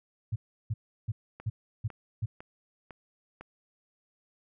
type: tone bursts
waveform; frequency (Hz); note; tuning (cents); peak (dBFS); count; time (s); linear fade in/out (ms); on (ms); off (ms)
sine; 110; A2; 0; -27; 6; 0.32-2.26; 10; 40; 340
type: click train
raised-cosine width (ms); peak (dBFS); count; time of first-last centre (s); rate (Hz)
0.5; -29; 5; 1.4-3.41; 1.99
effects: none